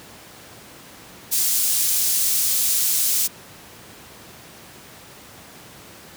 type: high-pass noise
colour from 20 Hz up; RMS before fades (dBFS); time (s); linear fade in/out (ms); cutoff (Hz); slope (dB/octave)
pink; -20; 1.31-3.28; 20; 7000; 12
effects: pink hiss -43 dBFS RMS until 6.16 s + high-pass 100 Hz 12 dB/octave